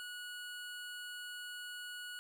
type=tone; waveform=25% pulse; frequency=1460 Hz; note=F#6; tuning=24 cents flat; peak=-40 dBFS; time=0-2.19 s; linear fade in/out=0 ms; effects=none